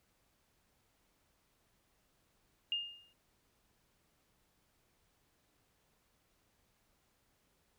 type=tone with exponential decay; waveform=sine; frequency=2826 Hz; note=F7; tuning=20 cents sharp; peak=-30 dBFS; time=2.72-3.13 s; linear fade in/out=1 ms; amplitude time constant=89 ms; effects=pink hiss -75 dBFS RMS until 7.78 s